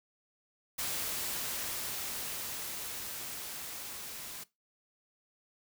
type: noise with level ramp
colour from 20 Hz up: white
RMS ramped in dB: -35 to -44 dBFS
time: 0.78-4.44 s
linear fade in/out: 10 ms
effects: noise-tail reverb RT60 0.2 s tail -19 dB re dry